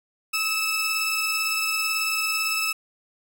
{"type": "tone cluster", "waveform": "sawtooth", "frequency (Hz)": [1285, 2629, 5240], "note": ["E6", "E7", "E8"], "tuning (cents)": [-45, -5, -11], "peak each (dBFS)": [-27, -21, -29], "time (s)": [0.33, 2.73], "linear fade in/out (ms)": 10, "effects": []}